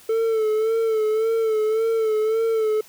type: tone with vibrato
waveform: triangle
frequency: 441.8 Hz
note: A4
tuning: 7 cents sharp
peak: -16 dBFS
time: 0.09-2.81 s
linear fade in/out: 5 ms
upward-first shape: sine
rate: 1.8 Hz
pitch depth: 48 cents each way
effects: white hiss -49 dBFS RMS until 2.88 s